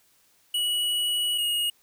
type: tone pair in turn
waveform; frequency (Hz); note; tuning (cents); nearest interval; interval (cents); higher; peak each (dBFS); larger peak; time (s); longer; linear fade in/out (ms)
square; 2928 / 2873; F#7 / F7; -19 / +48; unison; 33; first; -24; neither; 0.54-1.38 / 1.38-1.7; first; 5
effects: white hiss -63 dBFS RMS until 1.82 s